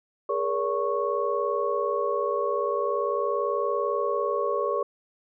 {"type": "tone cluster", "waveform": "sine", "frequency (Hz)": [413.1, 473.5, 571, 1104], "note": ["G#4", "A#4", "D5", "C#6"], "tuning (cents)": [-9, 27, -49, -7], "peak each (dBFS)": -29, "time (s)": [0.29, 4.83], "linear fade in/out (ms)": 5, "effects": []}